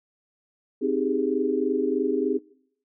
sine chord, Ab major seventh, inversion first, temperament equal, 261.6 / 311.1 / 392 / 415.3 Hz, C4 / Eb4 / G4 / Ab4, 0 / 0 / 0 / 0 cents, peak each -27 / -29 / -27 / -26 dBFS, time 0.81-2.39 s, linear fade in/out 20 ms, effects noise-tail reverb RT60 0.7 s tail -23 dB re dry

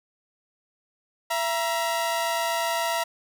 sawtooth tone pair together, 671 / 948.9 Hz, E5 / A#5, +31 / +31 cents, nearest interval tritone, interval 600 cents, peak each -23 dBFS, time 1.3-3.04 s, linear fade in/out 10 ms, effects none

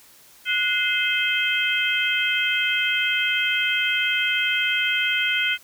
sine tone cluster, 1470 / 2080 / 2572 / 3153 Hz, F#6 / C7 / E7 / G7, -12 / -11 / -43 / +9 cents, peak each -25 dBFS, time 0.45-5.58 s, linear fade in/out 50 ms, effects white hiss -51 dBFS RMS until 5.63 s

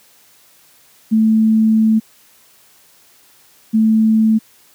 sine tone pair in turn, 220 / 220 Hz, A3 / A3, 0 / 0 cents, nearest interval unison, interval 0 cents, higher neither, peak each -9 dBFS, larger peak neither, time 1.11-2 / 3.73-4.39 s, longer first, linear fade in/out 20 ms, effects white hiss -50 dBFS RMS until 4.74 s + high-pass 80 Hz 12 dB/octave

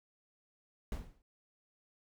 brown noise with exponential decay, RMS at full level -34 dBFS, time 0.92-1.22 s, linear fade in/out 1 ms, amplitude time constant 65 ms, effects none

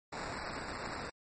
blue noise with sample-and-hold, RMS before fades -41 dBFS, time 0.12-1.1 s, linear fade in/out 10 ms, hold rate 3150 Hz, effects MP3 32 kbps

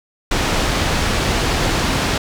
pink low-pass noise, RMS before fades -18 dBFS, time 0.31-2.18 s, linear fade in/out 5 ms, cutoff 5900 Hz, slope 12 dB/octave, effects none

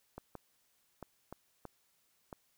clicks, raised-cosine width 1 ms, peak -30 dBFS, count 6, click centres 0.18 / 0.353 / 1.027 / 1.326 / 1.653 / 2.328 s, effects white hiss -74 dBFS RMS until 2.57 s

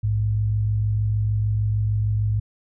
sine tone pair together, 59.6 / 106.2 Hz, A#1 / G#2, +39 / +39 cents, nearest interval minor seventh, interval 1000 cents, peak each -28 / -19 dBFS, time 0.03-2.4 s, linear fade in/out 10 ms, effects none

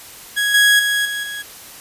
30% pulse tone with level steps, 1661.2 Hz, G#6, in tune, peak -13 / -7 / -13 / -19 / -23 dBFS, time 0.36-1.43 s, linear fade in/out 20 ms, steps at 0.54 / 0.79 / 1.05 / 1.23 s, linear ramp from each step 5 ms, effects white hiss -38 dBFS RMS until 1.8 s + resampled to 32000 Hz

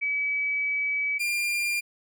sine / 40% pulse tone pair in turn, 2286 / 2397 Hz, D7 / D7, -47 / +35 cents, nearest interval minor second, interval 82 cents, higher second, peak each -24 dBFS, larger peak neither, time 0.01-1.19 / 1.19-1.81 s, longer first, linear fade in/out 20 ms, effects none

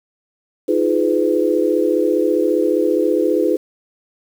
sine chord, F half-diminished seventh, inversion third, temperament just, 314.3 / 349.2 / 419.1 / 502.9 Hz, Eb4 / F4 / Ab4 / Cb5, +18 / 0 / +16 / +31 cents, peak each -19 dBFS, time 0.68-3.57 s, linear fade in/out 10 ms, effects 7-bit

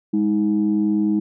sine tone pair together, 205.9 / 316.5 Hz, G#3 / D#4, -15 / +30 cents, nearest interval perfect fifth, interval 745 cents, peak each -18 dBFS, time 0.13-1.2 s, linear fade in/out 10 ms, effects tanh soft clip ceiling -10 dBFS

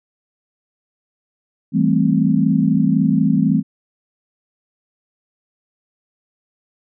sine chord, A minor seventh, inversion second, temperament equal with one note detuned, 163.86 / 196 / 220 / 261.6 Hz, E3 / G3 / A3 / C4, -10 / 0 / 0 / 0 cents, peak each -18 dBFS, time 1.72-3.63 s, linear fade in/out 50 ms, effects none

